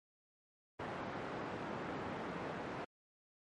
pink band-pass noise, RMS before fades -43 dBFS, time 0.79-2.85 s, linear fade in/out 10 ms, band 170 to 1500 Hz, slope 12 dB/octave, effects MP3 48 kbps

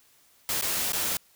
white noise with dropouts, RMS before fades -28 dBFS, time 0.49-1.17 s, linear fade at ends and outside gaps 1 ms, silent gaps 0.612-0.623 / 0.921-0.932 s, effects white hiss -61 dBFS RMS until 1.35 s

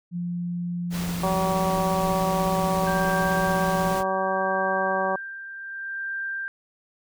sine tone with pitch glide, 174.61 to 173.5 Hz, F3 to F3, 0 to -11 cents, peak -26 dBFS, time 0.11-3.97 s, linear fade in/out 50 ms, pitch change -11 cents, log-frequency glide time 0.76-1.57 s
pink noise, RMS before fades -34 dBFS, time 0.9-4.04 s, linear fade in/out 50 ms
harmonic tone, 190 Hz, F#3, 46 cents sharp, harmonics 1 / 2 / 3 / 4 / 5 / 6, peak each -34 / -32 / -27 / -28 / -30 / -30 dBFS, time 1.23-5.16 s, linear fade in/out 5 ms
sine tone with tremolo, 1582 Hz, G6, 15 cents sharp, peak -27 dBFS, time 2.87-6.48 s, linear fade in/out 0 ms, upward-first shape sine, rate 0.67 Hz, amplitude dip 60%
effects none

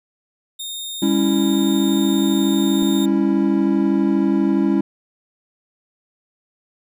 sawtooth tone, 3676 Hz, A#7, 25 cents flat, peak -24 dBFS, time 0.59-3.06 s, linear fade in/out 10 ms
triangle chord, C# diminished, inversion second, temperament equal with one note detuned, 200.6 / 277.2 / 329.6 Hz, G3 / C#4 / E4, +40 / 0 / 0 cents, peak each -17 dBFS, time 1.02-4.81 s, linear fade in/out 5 ms
clicks, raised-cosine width 2 ms, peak -23 dBFS, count 2, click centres 2.822 / 2.828 s
effects none

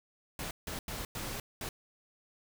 pink noise bursts at uneven times, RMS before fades -39 dBFS, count 5, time 0.39-0.51 / 0.67-0.79 / 0.88-1.05 / 1.15-1.4 / 1.61-1.69 s, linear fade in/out 2 ms, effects none

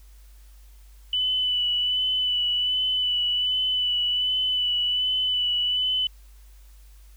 sine tone with vibrato, 2985 Hz, F#7, 15 cents sharp, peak -21 dBFS, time 1.13-6.07 s, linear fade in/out 2 ms, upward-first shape sine, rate 1.3 Hz, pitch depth 22 cents each way, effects added 50 Hz sine -46 dBFS peak until 7.16 s + white hiss -60 dBFS RMS until 7.16 s

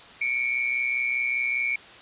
sine tone pair together, 2217 / 2342 Hz, C#7 / D7, 0 / -5 cents, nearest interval minor second, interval 95 cents, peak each -26 dBFS, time 0.21-1.76 s, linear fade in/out 5 ms, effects white hiss -46 dBFS RMS until 2.01 s + resampled to 8000 Hz

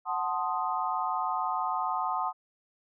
sine chord, F# diminished seventh, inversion none, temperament equal, 740 / 880 / 1046.5 / 1244.5 Hz, F#5 / A5 / C6 / Eb6, 0 / 0 / 0 / 0 cents, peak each -33 dBFS, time 0.05-2.33 s, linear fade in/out 50 ms, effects none

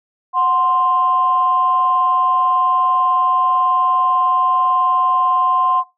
sine tone pair together, 735.3 / 1046.5 Hz, F#5 / C6, -11 / 0 cents, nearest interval tritone, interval 611 cents, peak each -19 / -13 dBFS, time 0.33-5.84 s, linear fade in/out 50 ms, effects noise-tail reverb RT60 0.2 s tail -17 dB re dry + tanh soft clip ceiling -5 dBFS

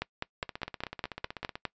two click trains, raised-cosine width 0.3 ms, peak -21 / -15 dBFS, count 19 / 9, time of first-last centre 0.43-1.555 / 0.02-1.653 s, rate 16 / 4.9 Hz, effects noise-tail reverb RT60 0.1 s tail -22 dB re dry + resampled to 16000 Hz

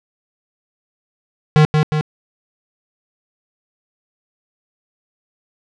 square tone with echo, 153 Hz, D#3, 29 cents flat, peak -8 dBFS, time 1.56-1.65 s, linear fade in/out 0 ms, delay 180 ms, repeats 2, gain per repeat -4 dB, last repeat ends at 2.01 s, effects low-pass 4000 Hz 12 dB/octave

